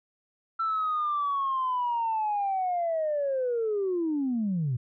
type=linear sweep; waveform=sine; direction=down; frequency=1341 to 115.2 Hz; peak=-24 dBFS; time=0.59-4.77 s; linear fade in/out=10 ms; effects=tanh soft clip ceiling -21 dBFS